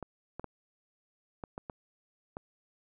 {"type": "clicks", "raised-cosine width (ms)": 1, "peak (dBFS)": -25, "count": 7, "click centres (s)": [0.027, 0.396, 0.443, 1.438, 1.579, 1.698, 2.369], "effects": []}